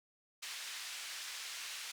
pink band-pass noise, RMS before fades -45 dBFS, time 0.42-1.92 s, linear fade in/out 10 ms, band 2100 to 7800 Hz, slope 12 dB/octave, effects none

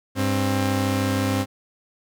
sawtooth tone pair together, 99.54 / 265.1 Hz, G2 / C4, +27 / +23 cents, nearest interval octave + perfect fourth, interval 1696 cents, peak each -19 dBFS, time 0.15-1.46 s, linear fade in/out 50 ms, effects none

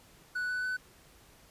triangle tone with pitch steps, 1480 / 1492 / 1504.1 Hz, F#6 / F#6 / F#6, 0 / +14 / +28 cents, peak -29 dBFS, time 0.35-0.77 s, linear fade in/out 10 ms, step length 140 ms, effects pink hiss -59 dBFS RMS until 1.5 s + resampled to 32000 Hz

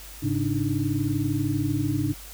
sine tone cluster, 104.6 / 137.4 / 288.9 / 309.1 Hz, G#2 / C#3 / D4 / D#4, +13 / -15 / -28 / -11 cents, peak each -28 dBFS, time 0.22-2.14 s, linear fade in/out 20 ms, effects added 50 Hz sine -43 dBFS peak until 2.33 s + white hiss -44 dBFS RMS until 2.33 s

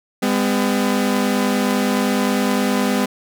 sawtooth tone pair together, 202.5 / 252.2 Hz, G#3 / B3, -43 / +36 cents, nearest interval major third, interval 379 cents, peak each -15 dBFS, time 0.22-3.06 s, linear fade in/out 10 ms, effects none

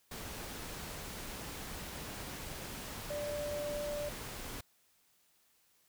sine tone in noise, 587.3 Hz, D5, in tune, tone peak -36 dBFS, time 3.1-4.09 s, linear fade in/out 5 ms, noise pink, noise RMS -44 dBFS, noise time 0.11-4.61 s, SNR +5 dB, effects white hiss -71 dBFS RMS until 5.88 s

